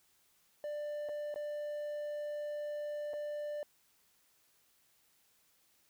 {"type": "tone with dropouts", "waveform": "triangle", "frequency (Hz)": 592, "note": "D5", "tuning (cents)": 14, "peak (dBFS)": -35, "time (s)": [0.64, 3.63], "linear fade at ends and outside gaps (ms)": 1, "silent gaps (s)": [[1.088, 1.092], [1.342, 1.359], [3.134, 3.138]], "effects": ["white hiss -71 dBFS RMS until 5.89 s"]}